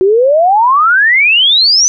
sine exponential sweep, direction up, 365 to 6170 Hz, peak -5 dBFS, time 0.01-1.88 s, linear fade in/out 0 ms, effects none

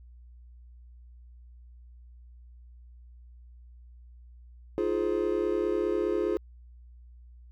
triangle chord, F minor seventh, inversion third, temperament just, 314.3 / 349.2 / 419.1 / 523.8 Hz, Eb4 / F4 / Ab4 / C5, +18 / 0 / +16 / +2 cents, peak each -33 / -27 / -27 / -33 dBFS, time 4.78-6.37 s, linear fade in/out 0 ms, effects added 60 Hz sine -48 dBFS peak until 7.51 s

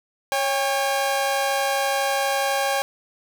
sawtooth tone pair together, 552.7 / 803 Hz, C#5 / G5, -5 / +41 cents, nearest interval tritone, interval 646 cents, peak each -20 / -19 dBFS, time 0.32-2.82 s, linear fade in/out 0 ms, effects 9-bit

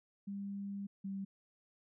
sine tone pair in turn, 199.4 / 195.3 Hz, G3 / G3, +30 / -6 cents, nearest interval unison, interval 36 cents, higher first, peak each -39 / -38 dBFS, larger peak second, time 0.27-0.87 / 1.04-1.25 s, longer first, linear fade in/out 10 ms, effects none

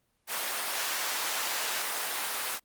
pink high-pass noise, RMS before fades -32 dBFS, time 0.27-2.6 s, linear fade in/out 50 ms, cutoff 860 Hz, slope 12 dB/octave, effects pink hiss -74 dBFS RMS until 2.64 s + Opus 32 kbps

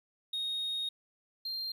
triangle tone pair in turn, 3729 / 4186 Hz, A#7 / C8, 0 / 0 cents, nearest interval major second, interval 200 cents, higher second, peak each -30 / -33 dBFS, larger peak first, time 0.33-0.89 / 1.45-1.72 s, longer first, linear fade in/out 5 ms, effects tanh soft clip ceiling -26 dBFS + 11-bit

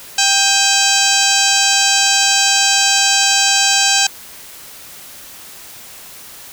harmonic tone with a mistuned harmonic, 789 Hz, G5, 11 cents sharp, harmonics 1 / 2 / 3 / 4 / 5 / 6 / 7 / 8 / 9 / 10, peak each -20 / -20 / -20 / -20 / -20 / -20 / -20 / -20 / -20 / -20 dBFS, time 0.18-4.07 s, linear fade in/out 5 ms, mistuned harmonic 3, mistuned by +110 cents, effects white hiss -36 dBFS RMS until 6.52 s

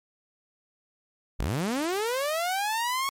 sawtooth linear sweep, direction up, 30.77 to 1108.7 Hz, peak -22 dBFS, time 1.39-3.09 s, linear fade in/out 0 ms, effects MP3 64 kbps

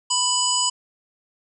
harmonic tone, 992 Hz, B5, 7 cents sharp, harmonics 1 / 3 / 5 / 7 / 8, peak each -25 / -25 / -25 / -25 / -25 dBFS, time 0.1-0.7 s, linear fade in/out 10 ms, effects none

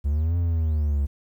triangle exponential two-way sweep, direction up then down, 69.3 to 87.31 to 69.3 Hz, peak -18 dBFS, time 0.04-1.07 s, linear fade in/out 20 ms, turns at 0.37 s, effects 10-bit

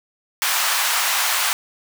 pink high-pass noise, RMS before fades -20 dBFS, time 0.42-1.53 s, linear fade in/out 0 ms, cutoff 870 Hz, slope 24 dB/octave, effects none

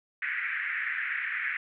pink band-pass noise, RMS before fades -32 dBFS, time 0.22-1.57 s, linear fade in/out 2 ms, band 1600 to 2200 Hz, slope 48 dB/octave, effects none

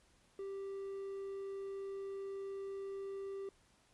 triangle tone, 392 Hz, G4, in tune, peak -39 dBFS, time 0.39-3.49 s, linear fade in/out 2 ms, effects pink hiss -70 dBFS RMS until 3.93 s + resampled to 24000 Hz

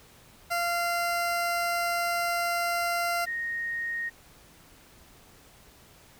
20% pulse / sine tone pair in turn, 691 / 1862.4 Hz, F5 / A#6, -19 / -2 cents, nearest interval octave + perfect fourth, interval 1717 cents, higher second, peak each -21 / -29 dBFS, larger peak first, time 0.5-3.26 / 3.26-4.1 s, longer first, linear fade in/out 20 ms, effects pink hiss -55 dBFS RMS until 6.19 s

